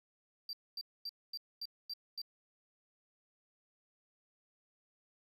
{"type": "tone bursts", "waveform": "triangle", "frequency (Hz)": 4700, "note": "D8", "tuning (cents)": 1, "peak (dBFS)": -38, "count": 7, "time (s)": [0.49, 2.217], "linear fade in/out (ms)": 2, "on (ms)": 41, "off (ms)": 240, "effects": []}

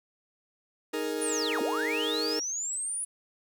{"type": "chord", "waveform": "40% pulse", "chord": "D# suspended fourth", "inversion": "none", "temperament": "equal", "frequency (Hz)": [311.1, 415.3, 466.2], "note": ["D#4", "G#4", "A#4"], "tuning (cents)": [0, 0, 0], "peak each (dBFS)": [-33, -34, -32], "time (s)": [0.93, 2.4], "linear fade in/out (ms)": 10}
{"type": "linear two-way sweep", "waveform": "sine", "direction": "down then up", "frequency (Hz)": [9980, 226.1, 9980], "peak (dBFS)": -30, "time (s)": [1.21, 3.05], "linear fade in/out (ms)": 10, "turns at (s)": 1.61}
{"effects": ["10-bit"]}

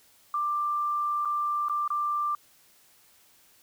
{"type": "tone with dropouts", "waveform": "sine", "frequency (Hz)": 1183, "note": "D6", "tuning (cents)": 12, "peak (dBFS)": -25, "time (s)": [0.34, 2.35], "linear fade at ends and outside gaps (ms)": 2, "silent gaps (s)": [[1.25, 1.255], [1.685, 1.696], [1.878, 1.903]], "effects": ["white hiss -60 dBFS RMS until 3.62 s"]}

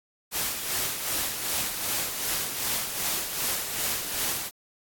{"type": "noise with tremolo", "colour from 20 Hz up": "white", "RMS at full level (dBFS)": -27, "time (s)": [0.31, 4.51], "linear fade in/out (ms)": 50, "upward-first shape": "sine", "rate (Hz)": 2.6, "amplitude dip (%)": 50, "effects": ["AAC 64 kbps"]}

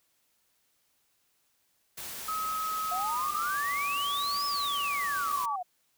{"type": "noise", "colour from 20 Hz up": "white", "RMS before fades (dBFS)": -40, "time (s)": [1.97, 5.46], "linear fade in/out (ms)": 10}
{"type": "tone with pitch glide", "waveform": "sine", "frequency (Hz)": [1276, 1143.4], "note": ["D#6", "D6"], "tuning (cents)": [43, -47], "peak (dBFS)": -30, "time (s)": [2.28, 5.56], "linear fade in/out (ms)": 5, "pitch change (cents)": -190, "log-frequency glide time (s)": [2.94, 3.66]}
{"type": "exponential two-way sweep", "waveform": "sine", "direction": "up then down", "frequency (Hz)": [698.5, 5274, 698.5], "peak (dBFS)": -32, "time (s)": [2.91, 5.63], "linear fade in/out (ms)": 10, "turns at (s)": 4.46}
{"effects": ["white hiss -72 dBFS RMS until 5.97 s"]}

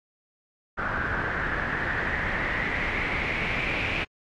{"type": "noise with low-pass filter sweep", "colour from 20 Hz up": "pink", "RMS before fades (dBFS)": -28, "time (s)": [0.77, 4.05], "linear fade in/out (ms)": 20, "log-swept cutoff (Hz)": [1500, 2500], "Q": 5.7, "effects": ["AAC 64 kbps"]}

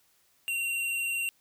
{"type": "tone with vibrato", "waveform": "square", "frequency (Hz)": 2753, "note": "F7", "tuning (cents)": -25, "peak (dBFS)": -29, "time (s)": [0.48, 1.29], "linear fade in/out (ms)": 0, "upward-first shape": "sine", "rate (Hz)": 20, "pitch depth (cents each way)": 25, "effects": ["white hiss -67 dBFS RMS until 1.4 s"]}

